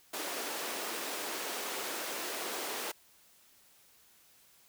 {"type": "high-pass noise", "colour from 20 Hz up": "pink", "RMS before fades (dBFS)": -38, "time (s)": [0.13, 2.92], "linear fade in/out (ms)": 10, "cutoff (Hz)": 310, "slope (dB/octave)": 24, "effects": ["white hiss -63 dBFS RMS until 4.68 s"]}